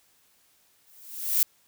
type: noise with exponential growth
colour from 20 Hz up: violet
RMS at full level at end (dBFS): -19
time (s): 0.87-1.43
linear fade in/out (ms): 2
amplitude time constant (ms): 120
effects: white hiss -64 dBFS RMS until 1.67 s